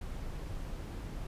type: noise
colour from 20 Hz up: brown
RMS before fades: -40 dBFS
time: 0.01-1.27 s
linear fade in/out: 5 ms
effects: resampled to 32000 Hz